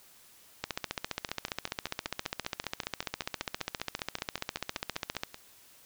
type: two click trains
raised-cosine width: 0.2 ms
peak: -14 / -24 dBFS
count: 69 / 22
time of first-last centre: 0.64-5.235 / 1.29-5.344 s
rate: 14.8 / 5.18 Hz
effects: white hiss -58 dBFS RMS until 5.85 s